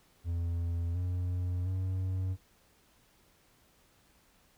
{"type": "tone with pitch steps", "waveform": "triangle", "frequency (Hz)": [85.2, 89.7, 93.4], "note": ["F2", "F2", "F#2"], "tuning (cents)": [-42, 47, 17], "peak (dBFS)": -28, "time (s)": [0.24, 2.37], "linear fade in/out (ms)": 50, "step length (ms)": 710, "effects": ["pink hiss -66 dBFS RMS until 4.57 s"]}